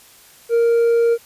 sine tone with hard clipping, 466.2 Hz, A#4, in tune, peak -13 dBFS, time 0.49-1.18 s, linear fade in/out 50 ms, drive 2 dB, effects white hiss -47 dBFS RMS until 1.25 s + resampled to 32000 Hz

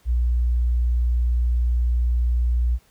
sine tone, 60 Hz, B1, 49 cents flat, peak -17 dBFS, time 0.05-2.79 s, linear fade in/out 50 ms, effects pink hiss -59 dBFS RMS until 2.9 s

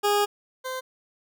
20% pulse tone pair in turn, 411.2 / 516.7 Hz, G#4 / C5, -17 / -22 cents, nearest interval major third, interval 395 cents, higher second, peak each -15 / -25 dBFS, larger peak first, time 0.03-0.26 / 0.64-0.81 s, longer first, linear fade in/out 20 ms, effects none

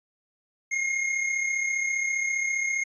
square tone pair together, 2139 / 2174 Hz, C7 / C#7, +38 / -34 cents, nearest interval unison, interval 28 cents, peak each -26 / -34 dBFS, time 0.71-2.84 s, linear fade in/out 10 ms, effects resampled to 22050 Hz

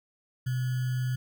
sine tone with sample-and-hold, 126.6 Hz, B2, 43 cents sharp, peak -26 dBFS, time 0.46-1.16 s, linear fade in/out 10 ms, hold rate 1575 Hz, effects none

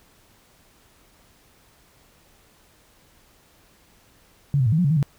sine tone with pitch steps, 141.7 / 128.2 / 109.1 / 157.7 / 179.3 / 140.7 / 161 / 140.8 Hz, C#3 / C3 / A2 / D#3 / F3 / C#3 / E3 / C#3, +38 / -35 / -14 / +24 / +46 / +26 / -41 / +27 cents, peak -16 dBFS, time 4.54-5.028 s, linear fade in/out 0 ms, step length 61 ms, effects pink hiss -57 dBFS RMS until 5.18 s

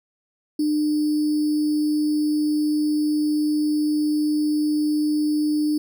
sine tone with sample-and-hold, 301.3 Hz, D4, 44 cents sharp, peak -18 dBFS, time 0.59-5.78 s, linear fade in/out 5 ms, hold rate 4900 Hz, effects none

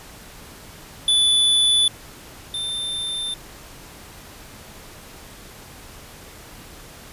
square tone pair in turn, 3477 / 3575 Hz, A7 / A7, -21 / +27 cents, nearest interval unison, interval 48 cents, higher second, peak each -15 / -25 dBFS, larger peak first, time 1.08-1.88 / 2.54-3.34 s, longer neither, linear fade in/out 2 ms, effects pink hiss -42 dBFS RMS until 7.12 s + resampled to 32000 Hz

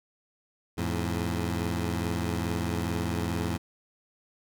15% pulse tone pair together, 84.86 / 107.2 Hz, F2 / A2, -49 / -45 cents, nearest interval major third, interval 404 cents, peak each -23 / -26 dBFS, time 0.77-3.58 s, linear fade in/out 20 ms, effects none

